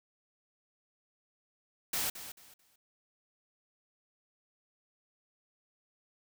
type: noise with echo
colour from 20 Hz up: white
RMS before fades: -33 dBFS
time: 1.93-2.1 s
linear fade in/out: 5 ms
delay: 220 ms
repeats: 3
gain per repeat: -12 dB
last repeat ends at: 2.76 s
effects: none